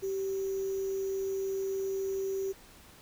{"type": "tone with sample-and-hold", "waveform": "sine", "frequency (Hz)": 386.2, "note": "G4", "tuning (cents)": -26, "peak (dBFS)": -30, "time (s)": [0.02, 2.53], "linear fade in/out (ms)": 20, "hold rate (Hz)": 6300, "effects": ["pink hiss -55 dBFS RMS until 3.01 s"]}